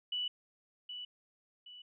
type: tone with echo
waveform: sine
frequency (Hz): 2960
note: F#7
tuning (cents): 0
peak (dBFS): -33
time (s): 0.12-0.28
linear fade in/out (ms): 5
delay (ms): 770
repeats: 2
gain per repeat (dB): -8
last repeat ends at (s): 1.82
effects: none